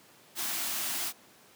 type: band-stop noise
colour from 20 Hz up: white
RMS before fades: -33 dBFS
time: 0.35-1.13 s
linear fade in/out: 50 ms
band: 390 to 600 Hz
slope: 96 dB/octave
effects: pink hiss -57 dBFS RMS until 1.55 s + high-pass 200 Hz 12 dB/octave